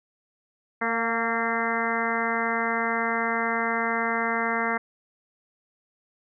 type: harmonic tone with a mistuned harmonic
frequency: 229 Hz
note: A#3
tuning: 31 cents flat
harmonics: 1 / 2 / 3 / 4 / 5 / 6 / 7 / 8 / 9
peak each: -32 / -32 / -32 / -32 / -32 / -32 / -32 / -32 / -32 dBFS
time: 0.81-4.78 s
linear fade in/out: 10 ms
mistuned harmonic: 3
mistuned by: +24 cents
effects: none